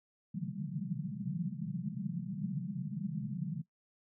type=band-pass noise; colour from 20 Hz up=white; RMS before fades=-38 dBFS; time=0.34-3.62 s; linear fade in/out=10 ms; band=130 to 210 Hz; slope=96 dB/octave; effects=noise-tail reverb RT60 0.1 s tail -18 dB re dry